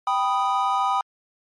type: chord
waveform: triangle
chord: G augmented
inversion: none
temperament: equal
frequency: 784 / 987.8 / 1244.5 Hz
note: G5 / B5 / D#6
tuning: 0 / 0 / 0 cents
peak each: -22 dBFS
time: 0.07-1.01 s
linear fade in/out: 2 ms
effects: MP3 48 kbps